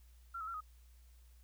sine tone with pitch steps, 1366 / 1283 / 1363 / 1255 Hz, F6 / E6 / F6 / D#6, -39 / -47 / -43 / +15 cents, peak -40 dBFS, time 0.34-0.608 s, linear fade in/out 10 ms, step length 67 ms, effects added 60 Hz sine -58 dBFS peak until 1.43 s + white hiss -72 dBFS RMS until 1.43 s

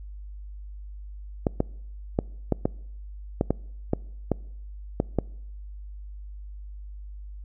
clicks, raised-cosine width 2 ms, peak -8 dBFS, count 11, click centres 1.468 / 1.604 / 2.189 / 2.523 / 2.655 / 3.411 / 3.506 / 3.934 / 4.317 / 5.001 / 5.187 s, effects noise-tail reverb RT60 0.8 s tail -25 dB re dry + added 50 Hz sine -37 dBFS peak until 7.44 s

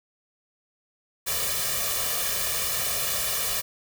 white noise with comb filter, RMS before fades -27 dBFS, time 1.26-3.62 s, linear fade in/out 20 ms, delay 1.7 ms, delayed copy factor +0.9, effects none

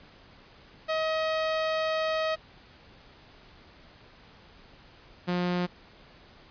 sawtooth tone pair in turn, 634 / 177.91 Hz, D#5 / F3, +32 / +32 cents, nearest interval octave + minor seventh, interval 2200 cents, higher first, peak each -22 dBFS, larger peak neither, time 0.88-2.36 / 5.27-5.67 s, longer first, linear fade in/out 20 ms, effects pink hiss -54 dBFS RMS until 6.5 s + resampled to 11025 Hz

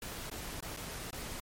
pink noise with dropouts, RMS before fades -42 dBFS, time 0.02-1.4 s, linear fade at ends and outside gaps 2 ms, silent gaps 0.299-0.314 / 0.605-0.625 / 0.765-0.771 / 1.107-1.128 s, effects MP3 64 kbps

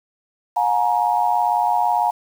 sine tone cluster, 718 / 844 / 942 Hz, F5 / G#5 / A#5, +48 / +28 / +18 cents, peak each -20 dBFS, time 0.56-2.11 s, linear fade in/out 10 ms, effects 7-bit

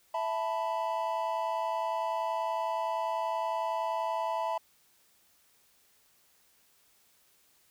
triangle chord, E suspended fourth, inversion none, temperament equal with one note detuned, 659.3 / 880 / 990.6 Hz, E5 / A5 / B5, 0 / 0 / +5 cents, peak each -32 dBFS, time 0.14-4.58 s, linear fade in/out 5 ms, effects white hiss -66 dBFS RMS until 7.7 s

